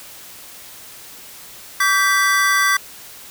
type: chord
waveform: square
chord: G major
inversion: second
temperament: equal with one note detuned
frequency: 1149.8 / 1568 / 1975.5 Hz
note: D6 / G6 / B6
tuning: -37 / 0 / 0 cents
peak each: -19 dBFS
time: 1.8-2.77 s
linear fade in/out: 5 ms
effects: white hiss -39 dBFS RMS until 3.3 s